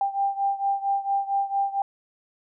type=beating tone pair; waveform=sine; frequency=791 / 795.4 Hz; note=G5 / G5; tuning=+15 / +25 cents; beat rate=4.4 Hz; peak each=-24 / -27 dBFS; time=0.01-1.82 s; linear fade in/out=2 ms; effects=none